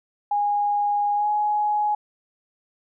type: tone with pitch glide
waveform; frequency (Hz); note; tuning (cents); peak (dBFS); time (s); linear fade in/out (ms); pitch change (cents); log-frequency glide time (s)
sine; 822 to 837.8; G#5 to G#5; -18 to +15; -19; 0.31-1.95; 5; +33; 1.15-1.28
effects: none